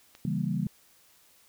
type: click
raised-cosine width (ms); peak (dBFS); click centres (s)
0.2; -31; 0.151
type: chord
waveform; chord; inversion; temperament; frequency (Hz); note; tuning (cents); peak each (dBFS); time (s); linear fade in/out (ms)
sine; C# diminished seventh; none; equal; 138.59 / 164.81 / 196 / 233.1; C#3 / E3 / G3 / Bb3; 0 / 0 / 0 / 0; -33 / -31 / -31 / -35; 0.25-0.67; 2
effects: white hiss -61 dBFS RMS until 1.48 s